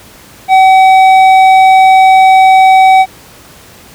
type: tone with hard clipping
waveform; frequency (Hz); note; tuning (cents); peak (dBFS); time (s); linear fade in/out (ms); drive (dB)
sine; 760; F#5; +46; -3; 0.48-3.06; 50; 8
effects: pink hiss -36 dBFS RMS until 3.94 s + high-pass 60 Hz 12 dB/octave